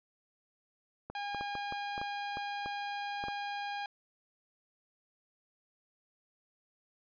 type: clicks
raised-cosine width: 1 ms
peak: -27 dBFS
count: 11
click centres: 1.1 / 1.347 / 1.41 / 1.553 / 1.724 / 1.979 / 2.015 / 2.371 / 2.66 / 3.239 / 3.284 s
type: tone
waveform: sawtooth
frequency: 813 Hz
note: G#5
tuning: 37 cents flat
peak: -32 dBFS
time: 1.15-3.86 s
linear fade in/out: 2 ms
effects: resampled to 11025 Hz